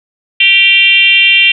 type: tone with frequency modulation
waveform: sine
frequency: 2754 Hz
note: F7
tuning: 25 cents flat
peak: -4 dBFS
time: 0.4-1.52 s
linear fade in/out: 5 ms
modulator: 401 Hz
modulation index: 1.2
effects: none